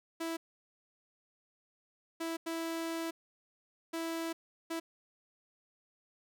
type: tone bursts at uneven times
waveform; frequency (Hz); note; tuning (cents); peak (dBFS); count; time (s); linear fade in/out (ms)
sawtooth; 329.3; E4; -2; -31; 5; 0.2-0.37 / 2.2-2.37 / 2.46-3.11 / 3.93-4.33 / 4.7-4.8; 10
effects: none